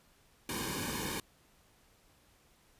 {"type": "noise with comb filter", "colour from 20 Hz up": "pink", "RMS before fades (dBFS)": -37, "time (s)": [0.49, 1.2], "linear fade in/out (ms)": 2, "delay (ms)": 1.5, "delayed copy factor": -1, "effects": ["pink hiss -66 dBFS RMS until 2.79 s", "resampled to 32000 Hz"]}